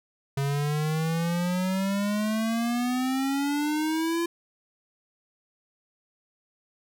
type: exponential sweep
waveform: square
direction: up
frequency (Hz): 137.2 to 342.4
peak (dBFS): -25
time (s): 0.37-4.26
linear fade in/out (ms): 5
effects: none